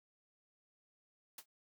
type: noise with exponential decay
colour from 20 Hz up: white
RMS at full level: -43 dBFS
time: 1.38-1.46 s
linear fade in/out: 5 ms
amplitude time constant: 16 ms
effects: high-pass 200 Hz 12 dB/octave